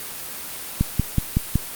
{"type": "click train", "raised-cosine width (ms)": 5, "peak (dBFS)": -5, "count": 5, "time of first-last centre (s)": [0.81, 1.556], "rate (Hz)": 5.36, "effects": ["white hiss -33 dBFS RMS until 1.75 s", "Opus 32 kbps"]}